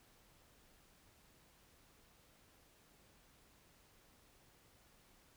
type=silence; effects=pink hiss -68 dBFS RMS until 5.36 s